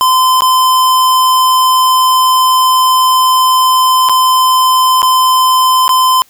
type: tone with dropouts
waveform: square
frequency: 1028 Hz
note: C6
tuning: 31 cents flat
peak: -7 dBFS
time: 0.01-6.22 s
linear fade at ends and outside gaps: 0 ms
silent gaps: 0.407-0.42 / 4.088-4.095 / 5.019-5.029 / 5.88-5.892 s
effects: white hiss -48 dBFS RMS until 6.29 s